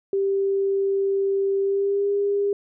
sine tone with pitch glide, 392.6 to 403.2 Hz, G4 to G4, +3 to +49 cents, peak -19 dBFS, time 0.13-2.53 s, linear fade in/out 2 ms, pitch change +46 cents, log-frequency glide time 1.61-2.1 s, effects none

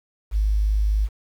sine tone, 51.91 Hz, G#1, in tune, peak -17 dBFS, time 0.31-1.09 s, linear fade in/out 50 ms, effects 8-bit

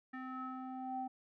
square tone with low-pass filter sweep, 258.7 Hz, C4, 19 cents flat, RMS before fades -43 dBFS, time 0.13-1.08 s, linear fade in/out 10 ms, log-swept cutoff 1700 to 710 Hz, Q 6.6, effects none

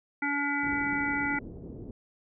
harmonic tone, 285.3 Hz, C#4, 50 cents sharp, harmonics 1 / 3 / 5 / 7 / 8, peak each -32 / -35 / -33 / -31 / -37 dBFS, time 0.22-1.39 s, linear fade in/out 5 ms
white low-pass noise, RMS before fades -42 dBFS, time 0.63-1.91 s, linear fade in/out 2 ms, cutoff 370 Hz, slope 24 dB/octave
effects none

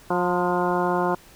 harmonic tone with a mistuned harmonic, 178.3 Hz, F3, 36 cents sharp, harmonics 1 / 2 / 3 / 4 / 5 / 6 / 7 / 8, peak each -28 / -25 / -29 / -27 / -28 / -28 / -35 / -33 dBFS, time 0.1-1.15 s, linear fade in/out 5 ms, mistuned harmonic 6, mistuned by -43 cents, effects pink hiss -50 dBFS RMS until 1.35 s

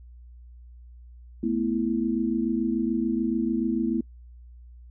sine chord, A suspended second, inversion none, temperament equal, 220 / 246.9 / 329.6 Hz, A3 / B3 / E4, 0 / 0 / 0 cents, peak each -27 dBFS, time 1.43-4.01 s, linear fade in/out 5 ms, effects noise-tail reverb RT60 0.1 s tail -25 dB re dry + added 60 Hz sine -44 dBFS peak until 4.9 s

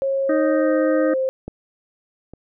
sine tone with pitch glide, 543 to 525.4 Hz, C#5 to C5, -36 to +7 cents, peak -18 dBFS, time 0.02-1.29 s, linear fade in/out 0 ms, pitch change -57 cents, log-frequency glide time 0.52-0.71 s
harmonic tone, 311.1 Hz, D#4, in tune, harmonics 1 / 2 / 4 / 5 / 6, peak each -19 / -25 / -31 / -33 / -35 dBFS, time 0.29-1.14 s, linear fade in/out 5 ms
clicks, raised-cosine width 2 ms, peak -17 / -25 dBFS, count 2, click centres 1.48 / 2.336 s
effects none

